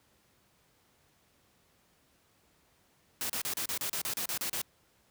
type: noise bursts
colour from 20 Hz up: white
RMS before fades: -34 dBFS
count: 12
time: 3.21-4.616 s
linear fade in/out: 0 ms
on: 86 ms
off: 34 ms
effects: pink hiss -68 dBFS RMS until 5.1 s + high-pass 60 Hz 12 dB/octave